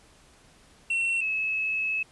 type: tone pair in turn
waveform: triangle / sine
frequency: 2713 / 2588 Hz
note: E7 / E7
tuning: +49 / -32 cents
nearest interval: minor second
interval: 81 cents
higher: first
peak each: -22 / -25 dBFS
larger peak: first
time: 0.9-1.21 / 1.21-2.03 s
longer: second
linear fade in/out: 5 ms
effects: pink hiss -57 dBFS RMS until 2.11 s + resampled to 24000 Hz